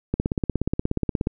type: click train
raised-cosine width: 3 ms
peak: -9 dBFS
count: 20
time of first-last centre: 0.14-1.271 s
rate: 16.8 Hz
effects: none